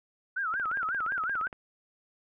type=tone with vibrato; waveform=sine; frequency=1432 Hz; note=F6; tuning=43 cents sharp; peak=-28 dBFS; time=0.36-1.48 s; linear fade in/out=10 ms; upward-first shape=sine; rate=5.5 Hz; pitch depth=220 cents each way
type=click train; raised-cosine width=0.5 ms; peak=-27 dBFS; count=18; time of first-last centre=0.54-1.528 s; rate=17.2 Hz
effects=none